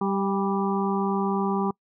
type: harmonic tone with a mistuned harmonic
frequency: 196 Hz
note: G3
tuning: in tune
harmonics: 1 / 2 / 4 / 5 / 6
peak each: -25 / -28 / -31 / -32 / -33 dBFS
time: 0.01-1.71 s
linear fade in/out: 5 ms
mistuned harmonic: 4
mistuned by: +27 cents
effects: noise-tail reverb RT60 0.1 s tail -26 dB re dry